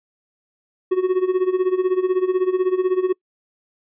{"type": "tone with tremolo", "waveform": "triangle", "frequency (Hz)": 370, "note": "F#4", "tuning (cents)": 0, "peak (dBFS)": -11, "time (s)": [0.91, 3.13], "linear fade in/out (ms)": 10, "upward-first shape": "sine", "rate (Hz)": 16, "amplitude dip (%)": 80, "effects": ["noise-tail reverb RT60 0.1 s tail -25 dB re dry", "resampled to 8000 Hz"]}